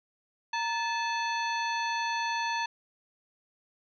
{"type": "harmonic tone with a mistuned harmonic", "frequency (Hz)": 870, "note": "A5", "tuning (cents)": -20, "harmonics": [1, 2, 3, 4, 5, 7], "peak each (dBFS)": [-30, -35, -37, -42, -40, -47], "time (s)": [0.53, 2.66], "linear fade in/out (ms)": 5, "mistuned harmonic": 1, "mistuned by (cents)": 110, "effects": []}